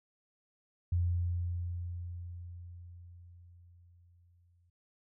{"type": "tone with exponential decay", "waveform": "sine", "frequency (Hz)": 87.31, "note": "F2", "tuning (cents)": 0, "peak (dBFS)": -26, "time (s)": [0.92, 4.7], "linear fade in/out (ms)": 5, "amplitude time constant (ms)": 820, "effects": []}